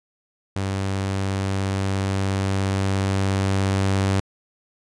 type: tone with level ramp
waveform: sawtooth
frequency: 97 Hz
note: G2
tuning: 18 cents flat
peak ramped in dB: -19 to -14 dBFS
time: 0.56-4.2 s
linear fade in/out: 0 ms
effects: resampled to 22050 Hz